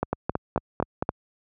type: two click trains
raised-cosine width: 1 ms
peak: -9 / -10 dBFS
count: 5 / 5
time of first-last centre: 0.03-1.091 / 0.13-1.025 s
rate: 3.77 / 4.47 Hz
effects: high-pass 60 Hz 12 dB/octave